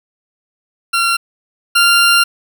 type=tone pair in turn; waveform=20% pulse; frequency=1372 / 1390.3 Hz; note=F6 / F6; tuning=-31 / -8 cents; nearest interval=unison; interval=23 cents; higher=second; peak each=-7 / -3 dBFS; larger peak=second; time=0.93-1.17 / 1.75-2.24 s; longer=second; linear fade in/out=10 ms; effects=none